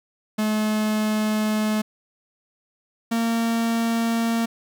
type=tone pair in turn; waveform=45% pulse; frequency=214.6 / 229.7 Hz; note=A3 / A#3; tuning=-43 / -25 cents; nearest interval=minor second; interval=118 cents; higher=second; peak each=-20 dBFS; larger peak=neither; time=0.38-1.82 / 3.11-4.46 s; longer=first; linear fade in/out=10 ms; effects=10-bit